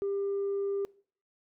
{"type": "tone", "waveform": "sine", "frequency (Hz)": 397.8, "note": "G4", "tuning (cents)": 25, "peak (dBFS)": -27, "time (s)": [0.02, 0.85], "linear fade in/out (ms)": 0, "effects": ["noise-tail reverb RT60 0.5 s tail -24 dB re dry", "tanh soft clip ceiling -26 dBFS"]}